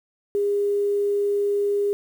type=tone with quantisation; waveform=sine; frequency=406.4 Hz; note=G#4; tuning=38 cents flat; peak=-19 dBFS; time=0.35-1.93 s; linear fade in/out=0 ms; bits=8; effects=none